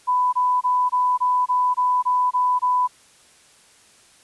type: tone bursts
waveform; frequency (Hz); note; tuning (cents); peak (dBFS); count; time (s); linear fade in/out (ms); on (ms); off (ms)
sine; 997; B5; +16; -16; 10; 0.07-2.877; 20; 260; 23
effects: white hiss -53 dBFS RMS until 4.23 s + resampled to 24000 Hz